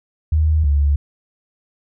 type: tone pair in turn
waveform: sine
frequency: 77.78 / 71.7 Hz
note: D#2 / D2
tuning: 0 / -41 cents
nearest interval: minor second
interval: 141 cents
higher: first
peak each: -12 dBFS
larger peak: neither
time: 0.32-0.64 / 0.64-0.96 s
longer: neither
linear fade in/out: 5 ms
effects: none